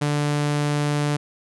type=tone; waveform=sawtooth; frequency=146.83 Hz; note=D3; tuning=in tune; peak=-16 dBFS; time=0.01-1.17 s; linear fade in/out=10 ms; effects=resampled to 24000 Hz